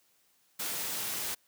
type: noise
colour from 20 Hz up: white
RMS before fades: -35 dBFS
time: 0.59-1.35 s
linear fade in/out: 10 ms
effects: white hiss -69 dBFS RMS until 1.47 s + high-pass 100 Hz 12 dB/octave